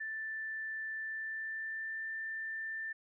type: tone with pitch glide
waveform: sine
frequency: 1765 to 1781.4 Hz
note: A6 to A6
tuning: +5 to +21 cents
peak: -37 dBFS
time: 0-2.93 s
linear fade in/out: 10 ms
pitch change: +16 cents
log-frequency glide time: 0.95-2.09 s
effects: none